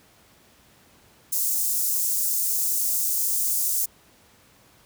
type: high-pass noise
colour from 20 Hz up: white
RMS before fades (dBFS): -24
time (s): 1.32-3.86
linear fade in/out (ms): 10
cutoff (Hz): 6400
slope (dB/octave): 24
effects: pink hiss -56 dBFS RMS until 4.85 s + high-pass 60 Hz 12 dB/octave